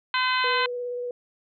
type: harmonic tone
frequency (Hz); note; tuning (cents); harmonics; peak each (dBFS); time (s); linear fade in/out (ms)
510; C5; -44; 2 / 3 / 4 / 5 / 6 / 7 / 8; -25 / -27 / -30 / -31 / -31 / -36 / -32; 0.14-0.66; 2
type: tone with vibrato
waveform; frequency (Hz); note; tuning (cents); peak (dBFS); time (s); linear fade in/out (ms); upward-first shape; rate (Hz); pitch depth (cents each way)
sine; 489.3; B4; -16; -28; 0.44-1.11; 2; square; 17; 9
effects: none